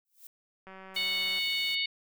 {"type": "noise with exponential growth", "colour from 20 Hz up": "violet", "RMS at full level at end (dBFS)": -45, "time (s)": [0.05, 0.27], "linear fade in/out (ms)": 2, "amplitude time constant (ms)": 46}
{"type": "click train", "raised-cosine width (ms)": 0.5, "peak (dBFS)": -33, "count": 137, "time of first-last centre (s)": [0.67, 1.386], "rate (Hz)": 190}
{"type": "noise", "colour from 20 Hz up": "white", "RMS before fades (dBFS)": -47, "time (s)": [0.94, 1.76], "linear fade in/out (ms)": 20}
{"type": "harmonic tone", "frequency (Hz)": 737, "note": "F#5", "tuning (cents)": -7, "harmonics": [3, 4, 5, 6], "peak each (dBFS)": [-32, -33, -34, -35], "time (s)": [0.96, 1.86], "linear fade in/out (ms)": 5}
{"effects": []}